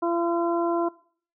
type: harmonic tone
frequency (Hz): 340.5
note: F4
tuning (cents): -44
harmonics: 1 / 2 / 3 / 4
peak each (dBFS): -24 / -28 / -29 / -36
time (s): 0.02-0.89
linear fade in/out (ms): 10
effects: noise-tail reverb RT60 0.5 s tail -21 dB re dry